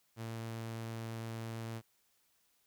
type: tone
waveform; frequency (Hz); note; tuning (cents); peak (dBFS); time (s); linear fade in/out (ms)
sawtooth; 113.6; A#2; -44; -36; 0.16-1.82; 50
effects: white hiss -74 dBFS RMS until 2.66 s